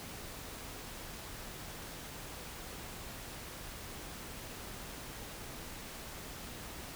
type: silence
effects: pink hiss -46 dBFS RMS until 6.95 s